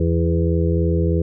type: harmonic tone with a mistuned harmonic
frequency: 83.1 Hz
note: E2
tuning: 15 cents sharp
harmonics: 1 / 2 / 4 / 5 / 6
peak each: -18 / -21 / -24 / -25 / -26 dBFS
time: 0-1.22 s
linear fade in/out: 5 ms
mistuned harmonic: 2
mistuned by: +17 cents
effects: none